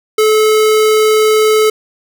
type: tone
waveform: square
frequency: 432.3 Hz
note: A4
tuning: 31 cents flat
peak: -8 dBFS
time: 0.18-1.7 s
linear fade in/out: 5 ms
effects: none